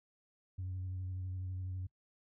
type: tone with vibrato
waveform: sine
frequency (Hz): 92.5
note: F#2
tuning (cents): 0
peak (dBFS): -36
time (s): 0.58-1.87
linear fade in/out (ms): 10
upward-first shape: sine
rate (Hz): 12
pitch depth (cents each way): 23
effects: noise-tail reverb RT60 0.1 s tail -23 dB re dry + tanh soft clip ceiling -35 dBFS